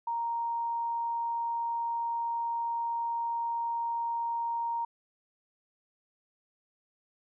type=tone; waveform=sine; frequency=932.3 Hz; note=A#5; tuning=in tune; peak=-29 dBFS; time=0.07-4.85 s; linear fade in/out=5 ms; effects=none